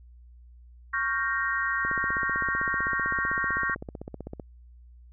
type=chord; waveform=sine; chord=G half-diminished seventh; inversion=second; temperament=equal; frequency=1108.7 / 1396.9 / 1568 / 1864.7 Hz; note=Db6 / F6 / G6 / Bb6; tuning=0 / 0 / 0 / 0 cents; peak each=-31 / -33 / -30 / -29 dBFS; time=0.93-3.75 s; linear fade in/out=10 ms
type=click train; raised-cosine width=2 ms; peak=-23 dBFS; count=41; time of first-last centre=1.85-4.398 s; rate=15.7 Hz
effects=added 60 Hz sine -48 dBFS peak until 5.12 s